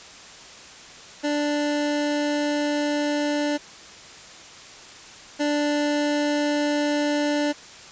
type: tone pair in turn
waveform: 25% pulse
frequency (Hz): 293.7 / 293.7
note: D4 / D4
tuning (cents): 0 / 0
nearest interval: unison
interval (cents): 0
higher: neither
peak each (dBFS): -18 / -17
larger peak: second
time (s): 1.23-3.58 / 5.39-7.53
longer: first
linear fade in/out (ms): 20
effects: white hiss -43 dBFS RMS until 7.91 s + resampled to 16000 Hz